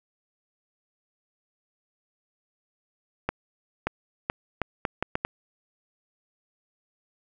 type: accelerating click train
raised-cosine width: 0.5 ms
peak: -10 dBFS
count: 8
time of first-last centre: 3.29-5.25 s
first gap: 580 ms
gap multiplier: 0.74
effects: none